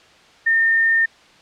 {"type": "tone", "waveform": "sine", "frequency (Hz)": 1817, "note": "A#6", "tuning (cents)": -45, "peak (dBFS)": -13, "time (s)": [0.46, 1.06], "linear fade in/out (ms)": 10, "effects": ["white hiss -49 dBFS RMS until 1.41 s", "low-pass 4000 Hz 12 dB/octave"]}